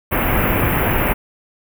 pink band-stop noise, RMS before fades -17 dBFS, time 0.11-1.14 s, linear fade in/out 20 ms, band 2700 to 12000 Hz, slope 48 dB/octave, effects none

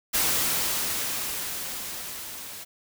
white noise with level ramp, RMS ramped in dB -23 to -40 dBFS, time 0.13-2.65 s, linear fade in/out 20 ms, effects none

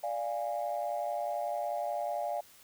sine chord, D diminished, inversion none, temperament equal with one note detuned, 587.3 / 698.5 / 823.4 Hz, D5 / F5 / Ab5, 0 / 0 / -15 cents, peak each -35 / -34 / -37 dBFS, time 0.03-2.41 s, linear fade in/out 10 ms, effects tanh soft clip ceiling -23 dBFS + white hiss -58 dBFS RMS until 2.63 s

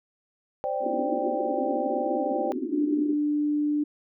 sine chord, C suspended second, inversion none, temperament just, 523.3 / 588.7 / 784.9 Hz, C5 / D5 / G5, 0 / +4 / +2 cents, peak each -30 dBFS, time 0.64-2.52 s, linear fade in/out 0 ms
pink band-pass noise, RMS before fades -31 dBFS, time 0.8-3.16 s, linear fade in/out 50 ms, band 240 to 390 Hz, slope 96 dB/octave
sine tone, 296.3 Hz, D4, 15 cents sharp, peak -22 dBFS, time 2.72-3.84 s, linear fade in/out 10 ms
effects none

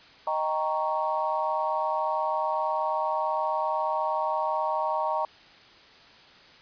sine chord, Eb dominant seventh, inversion none, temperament equal, 622.3 / 784 / 932.3 / 1108.7 Hz, Eb5 / G5 / Bb5 / Db6, 0 / 0 / 0 / 0 cents, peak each -30 / -32 / -28 / -32 dBFS, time 0.27-5.25 s, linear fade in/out 2 ms, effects white hiss -52 dBFS RMS until 6.61 s + resampled to 11025 Hz

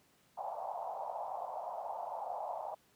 pink band-pass noise, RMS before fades -41 dBFS, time 0.37-2.75 s, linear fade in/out 10 ms, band 640 to 920 Hz, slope 48 dB/octave, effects pink hiss -69 dBFS RMS until 2.95 s + high-pass 100 Hz 12 dB/octave

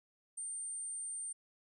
sine tone, 8870 Hz, C#9, in tune, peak -39 dBFS, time 0.37-1.33 s, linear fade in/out 10 ms, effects none

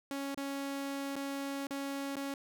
sawtooth tone with dropouts, 277.2 Hz, C#4, in tune, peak -32 dBFS, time 0.11-2.34 s, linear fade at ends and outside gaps 1 ms, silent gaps 0.346-0.375 / 1.156-1.164 / 1.67-1.707 / 2.157-2.167 s, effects none

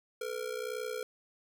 square ring-modulated tone, 466.2 Hz, A#4, in tune, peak -33 dBFS, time 0.21-1.03 s, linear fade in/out 2 ms, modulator 30.9 Hz, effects none

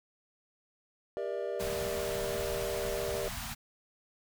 triangle chord, E half-diminished seventh, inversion first, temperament just, 395.6 / 474.7 / 593.3 / 659.3 Hz, G4 / Bb4 / D5 / E5, +16 / +31 / +18 / 0 cents, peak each -36 / -36 / -35 / -40 dBFS, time 1.17-3.28 s, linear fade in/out 0 ms
pink band-stop noise, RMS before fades -39 dBFS, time 1.59-3.55 s, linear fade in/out 20 ms, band 250 to 660 Hz, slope 96 dB/octave
effects none

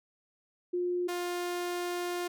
sine / sawtooth tone pair in turn, 355.6 / 352.9 Hz, F4 / F4, +31 / +18 cents, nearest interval unison, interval 13 cents, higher first, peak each -28 dBFS, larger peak neither, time 0.73-1.08 / 1.08-2.28 s, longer second, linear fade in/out 10 ms, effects none

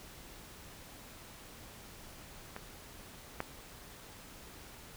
clicks, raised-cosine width 0.5 ms, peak -26 / -19 dBFS, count 2, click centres 2.564 / 3.404 s, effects pink hiss -52 dBFS RMS until 4.96 s

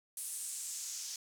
white noise with band-pass filter sweep, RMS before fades -42 dBFS, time 0.17-1.16 s, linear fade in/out 2 ms, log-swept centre 9800 to 5800 Hz, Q 2.6, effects none

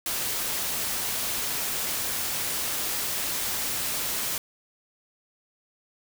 white noise, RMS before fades -29 dBFS, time 0.06-4.38 s, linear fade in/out 2 ms, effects none

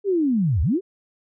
sine linear two-way sweep, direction down then up, 415.3 to 65.9 to 415.3 Hz, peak -17 dBFS, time 0.04-0.81 s, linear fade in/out 50 ms, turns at 0.62 s, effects none

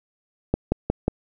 click train, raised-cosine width 2 ms, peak -6 dBFS, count 4, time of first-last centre 0.54-1.081 s, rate 5.55 Hz, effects none

